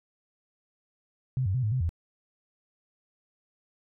sine tone with pitch steps, 129.7 / 94.7 / 128.5 / 106.7 / 129.2 / 84.1 Hz, C3 / F#2 / C3 / G#2 / C3 / E2, -15 / +41 / -31 / +47 / -21 / +35 cents, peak -24 dBFS, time 1.37-1.892 s, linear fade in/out 0 ms, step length 87 ms, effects none

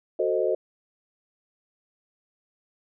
sine chord, F# diminished seventh, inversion none, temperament equal with one note detuned, 370 / 444.6 / 523.3 / 622.3 Hz, F#4 / A4 / C5 / Eb5, 0 / +18 / 0 / 0 cents, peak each -27 dBFS, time 0.19-0.55 s, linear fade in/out 5 ms, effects none

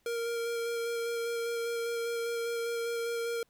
square tone with vibrato, 466.2 Hz, A#4, in tune, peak -32 dBFS, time 0.06-3.43 s, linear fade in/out 2 ms, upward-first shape square, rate 5 Hz, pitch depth 9 cents each way, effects pink hiss -72 dBFS RMS until 3.49 s

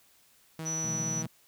sawtooth tone with vibrato, 160 Hz, D#3, 49 cents sharp, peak -32 dBFS, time 0.59-1.26 s, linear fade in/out 2 ms, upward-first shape sine, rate 11 Hz, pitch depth 9 cents each way
sine tone, 5920 Hz, F#8, in tune, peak -31 dBFS, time 0.65-1.23 s, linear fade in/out 20 ms
triangle chord, B half-diminished seventh, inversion none, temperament just, 123.47 / 148.16 / 177.8 / 222.2 Hz, B2 / D3 / F3 / A3, 0 / +16 / +31 / +17 cents, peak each -38 / -44 / -40 / -39 dBFS, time 0.84-1.27 s, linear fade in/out 5 ms
effects white hiss -63 dBFS RMS until 1.47 s

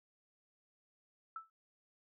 sine tone with exponential decay, 1318.5 Hz, E6, in tune, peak -38 dBFS, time 1.36-1.5 s, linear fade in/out 2 ms, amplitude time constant 30 ms, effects none

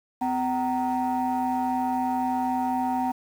sine tone cluster, 254.3 / 759 / 929 Hz, C4 / F#5 / A#5, -49 / +44 / -6 cents, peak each -26 / -25 / -28 dBFS, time 0.21-3.12 s, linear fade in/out 10 ms, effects tanh soft clip ceiling -18 dBFS + 8-bit

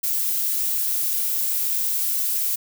violet noise, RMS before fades -23 dBFS, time 0.03-2.56 s, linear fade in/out 10 ms, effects none

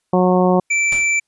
harmonic tone, 182.3 Hz, F#3, 25 cents flat, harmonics 1 / 2 / 3 / 4 / 5 / 6, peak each -15 / -17 / -18 / -20 / -23 / -25 dBFS, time 0.13-0.6 s, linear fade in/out 5 ms
square tone, 2333 Hz, D7, 12 cents flat, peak -15 dBFS, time 0.7-1.2 s, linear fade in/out 10 ms
pink noise with exponential decay, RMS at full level -27 dBFS, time 0.92-1.17 s, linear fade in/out 1 ms, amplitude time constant 54 ms
effects white hiss -72 dBFS RMS until 1.27 s + resampled to 24000 Hz

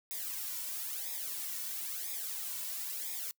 blue noise with flanger, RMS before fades -39 dBFS, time 0.11-3.31 s, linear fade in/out 0 ms, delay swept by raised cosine 0.68 to 2.48 ms, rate 1 Hz, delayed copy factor -1, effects noise-tail reverb RT60 0.1 s tail -25 dB re dry

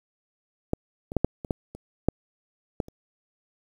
clicks, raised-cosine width 2 ms, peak -10 / -22 / -7 / -6 / -21 / -11 / -26 / -6 / -12 / -30 dBFS, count 10, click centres 0.734 / 1.119 / 1.167 / 1.246 / 1.448 / 1.508 / 1.75 / 2.086 / 2.802 / 2.884 s, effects 8-bit

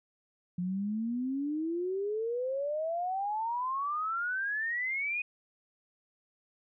sine exponential sweep, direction up, 174.61 to 2505 Hz, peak -30 dBFS, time 0.58-5.22 s, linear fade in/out 5 ms, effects none

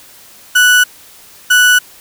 35% pulse tone pair in turn, 1480 / 1480 Hz, F#6 / F#6, 0 / 0 cents, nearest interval unison, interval 0 cents, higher neither, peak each -4 dBFS, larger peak neither, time 0.55-0.84 / 1.5-1.79 s, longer neither, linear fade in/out 10 ms, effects white hiss -40 dBFS RMS until 2 s

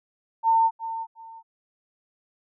sine tone with echo, 904 Hz, A5, 47 cents sharp, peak -16 dBFS, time 0.43-0.71 s, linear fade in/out 50 ms, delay 360 ms, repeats 2, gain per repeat -12 dB, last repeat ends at 1.43 s, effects none

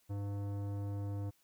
sine tone with tanh clipping, 100.7 Hz, G2, 47 cents sharp, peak -38 dBFS, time 0.09-1.31 s, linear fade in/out 20 ms, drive 16 dB, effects white hiss -72 dBFS RMS until 1.43 s

